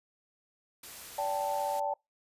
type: noise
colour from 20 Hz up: white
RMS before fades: -46 dBFS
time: 0.83-1.8 s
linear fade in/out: 5 ms
type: chord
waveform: sine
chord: D suspended fourth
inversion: none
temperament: equal with one note detuned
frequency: 578.6 / 784 / 880 Hz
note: D5 / G5 / A5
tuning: -26 / 0 / 0 cents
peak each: -34 / -34 / -33 dBFS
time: 1.18-1.94 s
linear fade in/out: 5 ms
effects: noise-tail reverb RT60 0.2 s tail -26 dB re dry + resampled to 32000 Hz